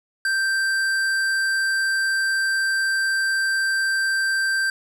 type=tone with hard clipping; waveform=triangle; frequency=1568 Hz; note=G6; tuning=in tune; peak=-21 dBFS; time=0.25-4.7 s; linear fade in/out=2 ms; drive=16 dB; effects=none